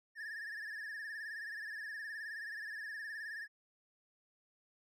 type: tone with vibrato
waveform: triangle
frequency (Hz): 1748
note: A6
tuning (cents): -12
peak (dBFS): -40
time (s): 0.15-3.48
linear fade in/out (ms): 50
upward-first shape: sine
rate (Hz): 19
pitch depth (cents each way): 85
effects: none